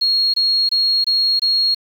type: tone bursts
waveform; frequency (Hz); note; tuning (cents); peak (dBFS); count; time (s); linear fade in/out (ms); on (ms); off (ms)
sine; 4290; C8; +42; -13; 5; 0.01-1.748; 10; 330; 22
effects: 7-bit